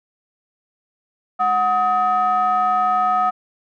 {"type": "ring-modulated tone", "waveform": "triangle", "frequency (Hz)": 263.8, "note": "C4", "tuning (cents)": 14, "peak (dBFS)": -10, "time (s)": [1.39, 3.31], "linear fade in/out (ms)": 20, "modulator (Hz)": 1000, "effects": []}